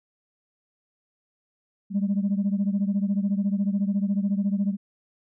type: beating tone pair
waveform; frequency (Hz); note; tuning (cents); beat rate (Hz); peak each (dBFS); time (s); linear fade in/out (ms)
sine; 196 / 210; G3 / G#3; 0 / +19; 14; -22 / -25; 1.9-4.77; 50
effects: tanh soft clip ceiling -17 dBFS